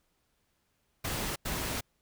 pink noise bursts at uneven times, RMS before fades -34 dBFS, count 2, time 1.04-1.36 / 1.45-1.81 s, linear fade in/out 10 ms, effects pink hiss -75 dBFS RMS until 2.01 s

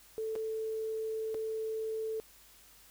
sine tone with dropouts, 440.9 Hz, A4, 4 cents sharp, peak -33 dBFS, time 0.18-2.2 s, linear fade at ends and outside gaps 0 ms, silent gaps 0.354-0.36 / 1.344-1.348 s, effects added 50 Hz sine -68 dBFS peak until 2.9 s + white hiss -59 dBFS RMS until 2.9 s

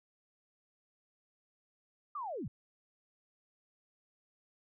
sine linear sweep, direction down, 1234 to 82.1 Hz, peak -37 dBFS, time 2.15-2.48 s, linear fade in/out 5 ms, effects none

